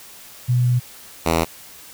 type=tone pair in turn; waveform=sine / 5% pulse; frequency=123.47 / 82.14 Hz; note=B2 / E2; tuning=0 / -6 cents; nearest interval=perfect fifth; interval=706 cents; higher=first; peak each=-14 / -5 dBFS; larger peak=second; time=0.48-0.8 / 1.25-1.45 s; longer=first; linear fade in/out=20 ms; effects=white hiss -42 dBFS RMS until 1.93 s